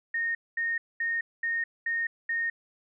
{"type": "tone bursts", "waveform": "sine", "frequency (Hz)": 1846, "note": "A#6", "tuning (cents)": -17, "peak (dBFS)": -26, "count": 6, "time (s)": [0.14, 2.5], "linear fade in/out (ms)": 5, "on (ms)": 210, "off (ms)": 220, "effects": []}